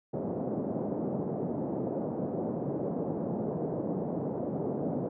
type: band-pass noise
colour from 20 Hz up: pink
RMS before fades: -33 dBFS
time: 0.13-5.09 s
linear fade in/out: 10 ms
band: 150 to 640 Hz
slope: 24 dB/octave
effects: none